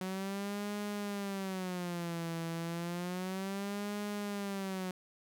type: tone with vibrato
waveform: sawtooth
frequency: 185 Hz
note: F#3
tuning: in tune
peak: -32 dBFS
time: 0.01-4.91 s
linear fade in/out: 2 ms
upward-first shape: sine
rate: 0.31 Hz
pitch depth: 190 cents each way
effects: none